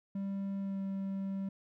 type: tone with pitch glide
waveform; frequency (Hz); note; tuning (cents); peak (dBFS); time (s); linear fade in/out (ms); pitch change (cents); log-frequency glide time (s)
triangle; 196.5 to 194.36; G3 to G3; +4 to -15; -32; 0.15-1.49; 5; -19; 0.6-0.8
effects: none